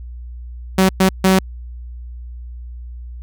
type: tone bursts at uneven times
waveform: sawtooth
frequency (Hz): 189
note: F#3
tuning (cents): +37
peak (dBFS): -6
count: 3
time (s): 0.78-0.89 / 1-1.09 / 1.24-1.39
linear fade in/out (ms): 5
effects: added 60 Hz sine -29 dBFS peak until 3.22 s